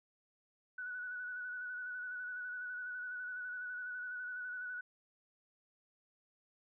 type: tone with vibrato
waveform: sine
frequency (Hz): 1480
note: F#6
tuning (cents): 0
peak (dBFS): -40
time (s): 0.78-4.81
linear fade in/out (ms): 5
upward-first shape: square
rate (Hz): 12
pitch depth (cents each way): 23
effects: none